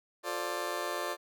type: chord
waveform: 20% pulse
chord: D minor seventh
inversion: first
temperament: just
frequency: 352.4 / 440.5 / 528.6 / 587.3 Hz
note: F4 / A4 / C5 / D5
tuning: +16 / +2 / +18 / 0 cents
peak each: -34 / -36 / -36 / -32 dBFS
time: 0.23-1.17 s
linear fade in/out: 50 ms
effects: none